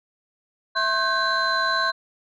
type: tone cluster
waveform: sine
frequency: 659 / 1069 / 1538 / 1617 / 4051 Hz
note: E5 / C6 / G6 / G#6 / B7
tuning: -1 / +37 / -33 / -47 / +43 cents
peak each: -29 / -23 / -23 / -30 / -26 dBFS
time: 0.75-1.92 s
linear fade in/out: 20 ms
effects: tanh soft clip ceiling -13 dBFS